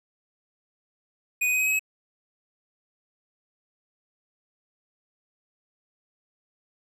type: tone with pitch steps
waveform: square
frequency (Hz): 2478 / 2495 / 2513 / 2530 / 2548 / 2565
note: D#7 / D#7 / D#7 / D#7 / D#7 / E7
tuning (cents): -8 / +4 / +17 / +28 / +41 / -48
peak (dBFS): -22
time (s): 1.41-1.794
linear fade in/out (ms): 10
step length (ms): 64
effects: none